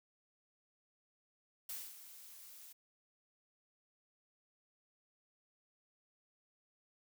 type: noise with ADSR envelope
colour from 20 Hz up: blue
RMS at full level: -43 dBFS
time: 1.69-2.73 s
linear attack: 5 ms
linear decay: 240 ms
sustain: -12 dB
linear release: 11 ms
effects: none